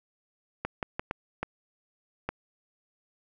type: clicks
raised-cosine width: 0.5 ms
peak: -15 dBFS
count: 6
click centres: 0.65 / 0.828 / 0.995 / 1.111 / 1.43 / 2.29 s
effects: none